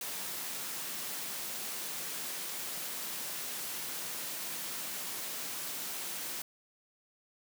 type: high-pass noise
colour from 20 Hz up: white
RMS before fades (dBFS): -39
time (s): 0.01-6.42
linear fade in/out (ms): 2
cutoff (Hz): 130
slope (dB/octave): 48
effects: none